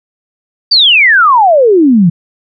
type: exponential sweep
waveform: sine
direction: down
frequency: 4760 to 160.2 Hz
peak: -3 dBFS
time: 0.71-2.1 s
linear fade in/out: 10 ms
effects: none